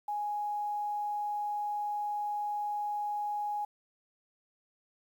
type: tone with quantisation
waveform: sine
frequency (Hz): 830.6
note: G#5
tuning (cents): 0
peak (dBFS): -31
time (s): 0.08-3.65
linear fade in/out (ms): 5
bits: 10
effects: none